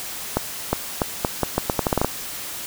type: accelerating click train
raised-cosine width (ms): 1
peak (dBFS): -4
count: 13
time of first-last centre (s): 0.37-2.046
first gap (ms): 360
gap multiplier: 0.8
effects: white hiss -32 dBFS RMS until 2.66 s